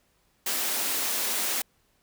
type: high-pass noise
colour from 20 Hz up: white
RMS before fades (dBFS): -28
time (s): 0.46-1.62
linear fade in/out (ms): 5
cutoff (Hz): 200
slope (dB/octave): 48
effects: pink hiss -68 dBFS RMS until 2.02 s